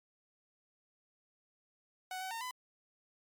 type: tone with pitch steps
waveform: sawtooth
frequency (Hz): 744 / 755 / 913 / 1005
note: F#5 / F#5 / A#5 / B5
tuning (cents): +9 / +35 / -36 / +30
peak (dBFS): -35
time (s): 2.11-2.51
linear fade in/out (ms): 2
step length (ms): 100
effects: MP3 96 kbps